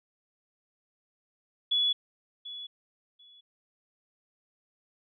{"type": "tone with echo", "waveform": "sine", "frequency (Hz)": 3404, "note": "G#7", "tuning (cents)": 42, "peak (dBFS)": -23, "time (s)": [1.71, 1.93], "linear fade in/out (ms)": 10, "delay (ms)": 740, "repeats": 2, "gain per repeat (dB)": -15, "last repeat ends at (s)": 3.41, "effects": []}